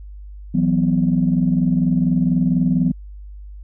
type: chord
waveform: sine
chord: E suspended second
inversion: none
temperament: equal with one note detuned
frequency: 164.81 / 185 / 249.1 Hz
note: E3 / F#3 / B3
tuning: 0 / 0 / +15 cents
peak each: -18 dBFS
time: 0.54-2.92 s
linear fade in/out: 10 ms
effects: tanh soft clip ceiling -6 dBFS + added 50 Hz sine -33 dBFS peak until 3.63 s